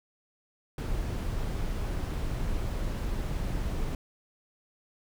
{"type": "noise", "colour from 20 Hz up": "brown", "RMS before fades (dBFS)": -31, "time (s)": [0.78, 3.95], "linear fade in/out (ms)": 2, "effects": []}